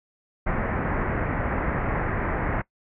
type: low-pass noise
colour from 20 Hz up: pink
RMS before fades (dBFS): -26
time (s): 0.46-2.62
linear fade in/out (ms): 10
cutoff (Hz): 2100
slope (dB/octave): 48
effects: noise-tail reverb RT60 0.1 s tail -21 dB re dry